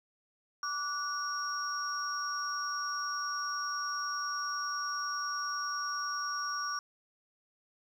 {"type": "tone cluster", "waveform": "sine", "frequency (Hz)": [1160, 1468, 5590], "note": ["D6", "F#6", "F8"], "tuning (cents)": [-22, -14, 1], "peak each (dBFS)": [-35, -39, -38], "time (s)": [0.63, 6.79], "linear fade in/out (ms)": 2, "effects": ["10-bit"]}